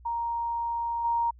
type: tone with level steps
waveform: sine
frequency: 935 Hz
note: A#5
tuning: 5 cents sharp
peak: -27 / -23 dBFS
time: 0.05-1.31 s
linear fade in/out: 10 ms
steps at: 1.04 s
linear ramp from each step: 10 ms
effects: added 60 Hz sine -49 dBFS peak until 1.39 s